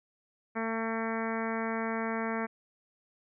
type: harmonic tone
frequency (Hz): 225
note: A3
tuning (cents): +39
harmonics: 1 / 2 / 3 / 4 / 5 / 6 / 7 / 8 / 9 / 10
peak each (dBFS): -34 / -37 / -39 / -40 / -41 / -42 / -42 / -43 / -44 / -44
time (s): 0.55-2.47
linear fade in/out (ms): 20
effects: none